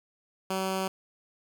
10% pulse tone, 190 Hz, F#3, 46 cents sharp, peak -20 dBFS, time 0.5-0.88 s, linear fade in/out 5 ms, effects none

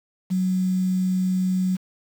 sine tone with quantisation, 185.5 Hz, F#3, 5 cents sharp, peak -19 dBFS, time 0.3-1.77 s, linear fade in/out 20 ms, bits 7, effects none

